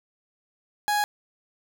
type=tone; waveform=30% pulse; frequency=830.6 Hz; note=G#5; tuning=in tune; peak=-19 dBFS; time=0.88-1.04 s; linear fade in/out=0 ms; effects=none